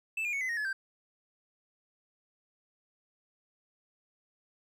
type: tone with pitch steps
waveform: triangle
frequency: 2637 / 2418 / 2217 / 2033 / 1864.6 / 1709.9 / 1568 Hz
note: E7 / D7 / C#7 / B6 / A#6 / A6 / G6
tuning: 0 / +50 / 0 / +50 / 0 / -50 / 0 cents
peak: -29 dBFS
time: 0.17-0.73 s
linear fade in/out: 5 ms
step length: 80 ms
effects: none